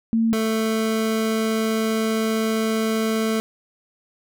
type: tone pair in turn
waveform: sine / 25% pulse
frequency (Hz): 226.4 / 221.2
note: A3 / A3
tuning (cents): +50 / +9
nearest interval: unison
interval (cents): 41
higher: first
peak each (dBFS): -16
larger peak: neither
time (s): 0.13-0.33 / 0.33-3.4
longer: second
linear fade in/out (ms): 0
effects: none